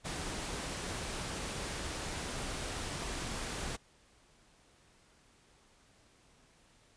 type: noise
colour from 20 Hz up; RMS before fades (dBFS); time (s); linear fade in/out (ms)
pink; -39; 0.04-3.77; 20
effects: pink hiss -65 dBFS RMS until 6.96 s + resampled to 22050 Hz